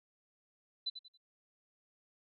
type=tone with echo; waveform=sine; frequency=4008 Hz; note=B7; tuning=25 cents sharp; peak=-33 dBFS; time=0.86-0.9 s; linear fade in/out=10 ms; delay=92 ms; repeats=3; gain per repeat=-10 dB; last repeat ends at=1.176 s; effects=none